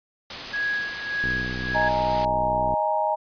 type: noise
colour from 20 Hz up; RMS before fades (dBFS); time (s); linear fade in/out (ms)
white; -32; 0.3-2.25; 2
type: tone with tremolo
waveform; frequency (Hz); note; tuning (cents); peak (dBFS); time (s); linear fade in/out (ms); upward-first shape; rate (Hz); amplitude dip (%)
sine; 1661.2; G#6; 0; -22; 0.53-1.89; 10; sine; 1.7; 70
type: click train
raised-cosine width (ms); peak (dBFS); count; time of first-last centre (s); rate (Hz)
3; -20; 95; 1.24-2.739; 62.7
type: chord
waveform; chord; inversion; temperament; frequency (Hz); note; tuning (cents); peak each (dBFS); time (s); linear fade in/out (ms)
sine; D# suspended fourth; none; just; 622.3 / 829.7 / 933.4; D#5 / G#5 / A#5; 0 / -2 / +2; -25; 1.74-3.16; 20
effects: resampled to 11025 Hz